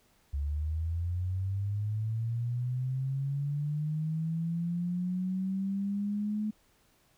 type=linear sweep; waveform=sine; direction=up; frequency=69.4 to 214.4 Hz; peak=-29 dBFS; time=0.33-6.51 s; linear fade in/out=10 ms; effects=pink hiss -67 dBFS RMS until 7.17 s